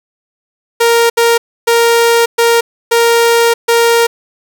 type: tone bursts at uneven times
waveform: sawtooth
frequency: 466.2 Hz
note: A#4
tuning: in tune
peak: -3 dBFS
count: 6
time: 0.8-1.1 / 1.17-1.38 / 1.67-2.26 / 2.38-2.61 / 2.91-3.54 / 3.68-4.07 s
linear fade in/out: 10 ms
effects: none